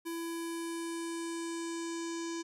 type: tone with low-pass filter sweep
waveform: square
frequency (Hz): 334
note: E4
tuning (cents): +23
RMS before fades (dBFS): -38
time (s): 0.05-2.43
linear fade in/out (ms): 20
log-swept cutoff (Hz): 12000 to 6600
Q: 3.2
effects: none